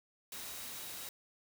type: tone in noise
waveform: sine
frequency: 3826 Hz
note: A#7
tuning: 44 cents sharp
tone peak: -56 dBFS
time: 0.32-1.09 s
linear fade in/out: 2 ms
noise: white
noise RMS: -45 dBFS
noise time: 0.32-1.09 s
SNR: -14 dB
effects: none